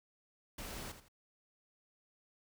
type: noise with echo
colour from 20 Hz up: pink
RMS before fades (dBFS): -45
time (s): 0.58-0.92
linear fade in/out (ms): 5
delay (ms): 82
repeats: 2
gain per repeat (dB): -10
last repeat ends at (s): 1.084
effects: none